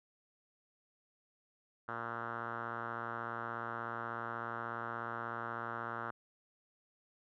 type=tone with low-pass filter; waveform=5% pulse; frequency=116.54 Hz; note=A#2; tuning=in tune; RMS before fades=-41 dBFS; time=1.88-6.11 s; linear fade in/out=5 ms; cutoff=1400 Hz; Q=3.9; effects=none